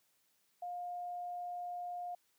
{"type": "tone", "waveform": "sine", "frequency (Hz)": 709, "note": "F5", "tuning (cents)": 26, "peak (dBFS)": -39, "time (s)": [0.62, 2.15], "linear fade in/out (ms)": 5, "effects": ["white hiss -75 dBFS RMS until 2.38 s", "high-pass 100 Hz 12 dB/octave"]}